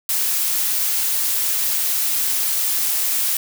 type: noise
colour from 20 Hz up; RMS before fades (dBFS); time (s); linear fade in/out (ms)
blue; -20; 0.09-3.37; 2
effects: none